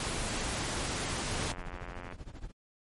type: noise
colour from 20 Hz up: pink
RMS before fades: -34 dBFS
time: 0-1.52 s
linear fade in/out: 2 ms
type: noise with tremolo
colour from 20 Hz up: brown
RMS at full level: -39 dBFS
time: 1.27-2.52 s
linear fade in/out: 20 ms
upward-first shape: triangle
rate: 13 Hz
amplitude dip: 95%
type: click train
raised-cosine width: 0.5 ms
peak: -28 dBFS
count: 67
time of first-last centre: 1.38-2.124 s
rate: 88.7 Hz
effects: MP3 48 kbps